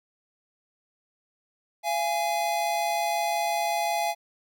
square tone pair together, 685.1 / 830.6 Hz, F5 / G#5, -33 / 0 cents, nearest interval minor third, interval 333 cents, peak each -28 dBFS, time 1.83-4.15 s, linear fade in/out 50 ms, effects none

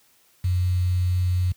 sine tone with quantisation, 90.4 Hz, F#2, 40 cents flat, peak -18 dBFS, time 0.44-1.52 s, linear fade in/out 5 ms, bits 7, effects white hiss -60 dBFS RMS until 1.56 s + high-pass 60 Hz 12 dB/octave

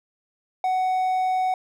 triangle tone, 745 Hz, F#5, 12 cents sharp, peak -18 dBFS, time 0.64-1.54 s, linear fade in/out 2 ms, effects none

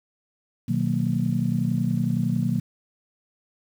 sine chord, B major seventh, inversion none, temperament just, 123.47 / 154.34 / 185.21 / 231.5 Hz, B2 / D#3 / F#3 / A#3, 0 / -14 / +2 / -12 cents, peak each -26 dBFS, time 0.68-2.6 s, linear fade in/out 10 ms, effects tanh soft clip ceiling -10 dBFS + 8-bit

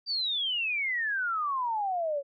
sine exponential sweep, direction down, 4731 to 546 Hz, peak -27 dBFS, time 0.06-2.23 s, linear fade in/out 50 ms, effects none

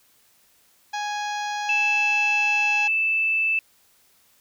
harmonic tone, 830.6 Hz, G#5, in tune, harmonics 1 / 2 / 3 / 4 / 5 / 6 / 7 / 8, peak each -27 / -33 / -37 / -39 / -41 / -43 / -44 / -45 dBFS, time 0.93-2.88 s, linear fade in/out 10 ms
sine tone, 2637 Hz, E7, in tune, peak -19 dBFS, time 1.69-3.59 s, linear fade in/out 2 ms
effects white hiss -60 dBFS RMS until 4.4 s

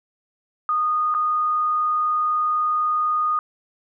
sine tone with dropouts, 1232 Hz, D#6, 17 cents flat, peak -18 dBFS, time 0.69-3.39 s, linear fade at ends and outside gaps 1 ms, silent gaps 1.141-1.148 s, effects none

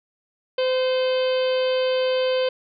harmonic tone with a mistuned harmonic, 514 Hz, C5, 31 cents flat, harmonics 1 / 2 / 3 / 4 / 5 / 6 / 7 / 8 / 9, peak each -19 / -34 / -36 / -40 / -35 / -32 / -41 / -44 / -38 dBFS, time 0.58-2.49 s, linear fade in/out 5 ms, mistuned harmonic 4, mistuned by +40 cents, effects none

